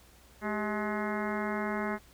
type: harmonic tone with a mistuned harmonic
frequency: 212 Hz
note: G#3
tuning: 36 cents sharp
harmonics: 1 / 2 / 3 / 4 / 5 / 6 / 7 / 8 / 9 / 10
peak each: -34 / -37 / -39 / -40 / -41 / -42 / -42 / -43 / -44 / -44 dBFS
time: 0.41-1.99 s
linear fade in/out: 50 ms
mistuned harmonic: 2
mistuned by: -100 cents
effects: added 60 Hz sine -59 dBFS peak until 2.13 s + pink hiss -59 dBFS RMS until 2.13 s